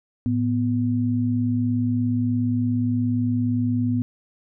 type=tone pair together; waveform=sine; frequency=109.81 / 246.9 Hz; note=A2 / B3; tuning=-3 / 0 cents; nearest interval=octave + major second; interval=1403 cents; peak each=-23 / -21 dBFS; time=0.26-4.02 s; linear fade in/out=0 ms; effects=none